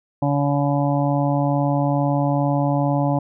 harmonic tone, 142.3 Hz, C#3, 46 cents sharp, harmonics 1 / 2 / 4 / 5 / 6 / 7, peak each -20 / -22 / -25 / -27 / -27 / -32 dBFS, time 0.22-3.19 s, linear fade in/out 5 ms, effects none

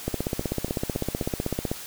two click trains, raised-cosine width 2 ms, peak -24 / -12 dBFS, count 5 / 27, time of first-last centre 0.14-1.224 / 0.08-1.715 s, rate 3.69 / 15.9 Hz, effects white hiss -39 dBFS RMS until 1.86 s

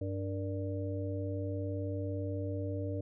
harmonic tone with a mistuned harmonic, 98 Hz, G2, in tune, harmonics 1 / 3 / 5 / 6, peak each -35 / -40 / -42 / -43 dBFS, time 0.01-3.01 s, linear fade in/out 5 ms, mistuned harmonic 5, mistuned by -77 cents, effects none

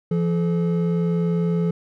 triangle tone pair together, 170.03 / 429.3 Hz, F3 / A4, -46 / -43 cents, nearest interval octave + major third, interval 1603 cents, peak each -17 / -24 dBFS, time 0.11-1.71 s, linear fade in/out 5 ms, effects none

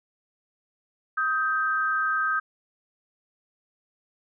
sine tone pair together, 1260.4 / 1568 Hz, D#6 / G6, +22 / 0 cents, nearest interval major third, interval 378 cents, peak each -25 dBFS, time 1.17-2.4 s, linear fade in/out 10 ms, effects none

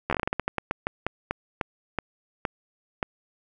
slowing click train, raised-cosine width 0.5 ms, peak -10 dBFS, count 20, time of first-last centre 0.1-3.028 s, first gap 12 ms, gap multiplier 1.24, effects none

